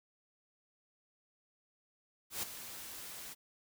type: noise with ADSR envelope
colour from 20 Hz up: white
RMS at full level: -36 dBFS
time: 2.3-3.35 s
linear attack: 130 ms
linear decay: 9 ms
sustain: -11 dB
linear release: 30 ms
effects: none